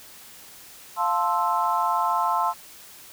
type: chord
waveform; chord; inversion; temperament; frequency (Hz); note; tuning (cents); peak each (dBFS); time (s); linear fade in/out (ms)
sine; F major seventh; none; equal; 698.5 / 880 / 1046.5 / 1318.5; F5 / A5 / C6 / E6; 0 / 0 / 0 / 0; -28 / -25 / -24 / -28; 0.96-2.54; 50
effects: white hiss -46 dBFS RMS until 3.12 s